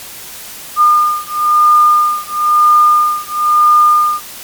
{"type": "beating tone pair", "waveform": "sine", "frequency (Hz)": [1211, 1212], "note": ["D#6", "D#6"], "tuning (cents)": [-47, -46], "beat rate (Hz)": 1, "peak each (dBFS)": -10, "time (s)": [0.76, 4.21], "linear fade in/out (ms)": 50, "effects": ["white hiss -30 dBFS RMS until 4.43 s", "MP3 96 kbps"]}